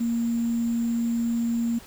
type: tone with sample-and-hold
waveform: sine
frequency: 233.1 Hz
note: A#3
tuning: in tune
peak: -22 dBFS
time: 0-1.79 s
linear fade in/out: 10 ms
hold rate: 7350 Hz
effects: pink hiss -47 dBFS RMS until 1.86 s